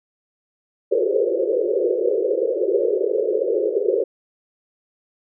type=band-pass noise; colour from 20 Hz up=pink; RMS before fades=-20 dBFS; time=0.91-4.04 s; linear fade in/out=10 ms; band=360 to 550 Hz; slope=96 dB/octave; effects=none